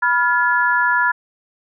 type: tone cluster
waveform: sine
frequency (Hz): 983 / 1405 / 1707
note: B5 / F6 / G#6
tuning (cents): -8 / +10 / +47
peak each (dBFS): -18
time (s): 0.02-1.12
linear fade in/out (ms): 10
effects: none